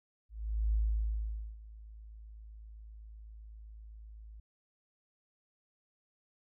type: tone with ADSR envelope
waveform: sine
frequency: 53.9 Hz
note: A1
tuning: 35 cents flat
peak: -26 dBFS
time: 0.29-4.4 s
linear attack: 440 ms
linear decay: 840 ms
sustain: -21 dB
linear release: 4 ms
effects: none